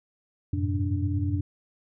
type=tone cluster; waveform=sine; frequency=90.7 / 100.4 / 108 / 126.3 / 291.3 Hz; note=F#2 / G2 / A2 / B2 / D4; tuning=-34 / +42 / -32 / +39 / -14 cents; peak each=-26 / -35 / -32 / -35 / -31 dBFS; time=0.53-1.41 s; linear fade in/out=5 ms; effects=none